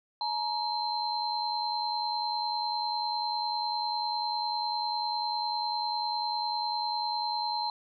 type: tone cluster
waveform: sine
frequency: 855 / 945 / 4122 Hz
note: A5 / A#5 / C8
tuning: -50 / +23 / -27 cents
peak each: -33 / -33 / -33 dBFS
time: 0.21-7.7 s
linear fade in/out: 2 ms
effects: none